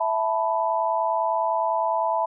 sine chord, E suspended fourth, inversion none, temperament just, 659.3 / 879 / 988.9 Hz, E5 / A5 / B5, 0 / -2 / +2 cents, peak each -25 dBFS, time 0-2.26 s, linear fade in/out 10 ms, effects none

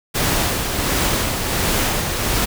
pink noise with tremolo, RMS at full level -18 dBFS, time 0.14-2.46 s, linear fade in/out 20 ms, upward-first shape sine, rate 1.4 Hz, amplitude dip 40%, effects none

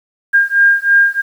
sine beating tone pair, 1608 / 1611.1 Hz, G6 / G6, +44 / +47 cents, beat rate 3.1 Hz, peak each -11 dBFS, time 0.33-1.22 s, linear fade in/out 20 ms, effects 7-bit

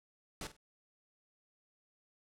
pink noise with echo, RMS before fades -42 dBFS, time 0.41-0.47 s, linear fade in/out 2 ms, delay 48 ms, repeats 2, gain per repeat -13 dB, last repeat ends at 0.566 s, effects low-pass 10000 Hz 12 dB/octave

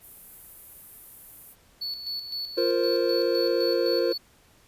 white high-pass noise, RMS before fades -44 dBFS, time 0-1.56 s, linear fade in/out 50 ms, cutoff 11000 Hz, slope 24 dB/octave
triangle tone with tremolo, 4435 Hz, C#8, in tune, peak -28 dBFS, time 1.81-4.18 s, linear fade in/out 10 ms, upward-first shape square, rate 3.9 Hz, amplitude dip 55%
triangle chord, F suspended fourth, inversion none, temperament equal, 349.2 / 466.2 / 523.3 Hz, F4 / Bb4 / C5, 0 / 0 / 0 cents, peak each -24 dBFS, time 2.57-4.13 s, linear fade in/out 10 ms
effects pink hiss -59 dBFS RMS until 4.67 s + resampled to 32000 Hz

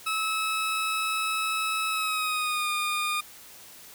20% pulse tone with pitch glide, 1297 to 1217.2 Hz, E6 to D#6, -28 to -38 cents, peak -21 dBFS, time 0.06-3.21 s, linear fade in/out 10 ms, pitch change -110 cents, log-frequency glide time 1.89-2.69 s, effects white hiss -48 dBFS RMS until 3.94 s

